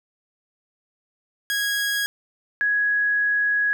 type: tone pair in turn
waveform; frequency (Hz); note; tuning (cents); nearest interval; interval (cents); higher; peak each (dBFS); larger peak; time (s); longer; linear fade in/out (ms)
sawtooth / sine; 1651 / 1668.3; G#6 / G#6; -11 / +7; unison; 18; second; -18; neither; 1.5-2.06 / 2.61-3.73; second; 0
effects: none